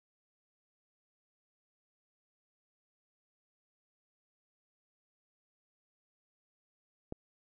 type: click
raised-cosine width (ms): 2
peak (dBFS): -25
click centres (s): 7.124
effects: none